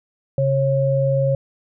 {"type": "tone pair together", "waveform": "sine", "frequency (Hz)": [136.25, 545], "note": ["C#3", "C#5"], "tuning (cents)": [-29, -29], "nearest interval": "2 octaves", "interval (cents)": 2400, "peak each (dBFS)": -18, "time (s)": [0.38, 1.35], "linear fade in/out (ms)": 2, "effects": []}